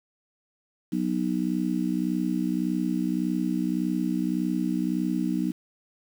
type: harmonic tone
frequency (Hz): 61.74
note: B1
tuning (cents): 0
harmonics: 3 / 4 / 5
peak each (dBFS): -28 / -28 / -28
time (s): 0.92-5.52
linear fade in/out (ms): 10
effects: 8-bit